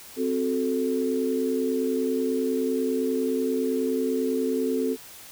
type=chord; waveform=sine; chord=F# diminished; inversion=second; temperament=equal; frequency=261.6 / 370 / 440 Hz; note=C4 / F#4 / A4; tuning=0 / 0 / 0 cents; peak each=-26 / -30 / -26 dBFS; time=0.16-4.97 s; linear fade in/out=50 ms; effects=white hiss -45 dBFS RMS until 5.31 s